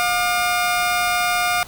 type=tone pair together; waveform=20% pulse; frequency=713.9 / 1202 Hz; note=F5 / D6; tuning=+38 / +40 cents; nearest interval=major sixth; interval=902 cents; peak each=-14 / -18 dBFS; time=0-1.63 s; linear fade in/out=0 ms; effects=pink hiss -40 dBFS RMS until 1.67 s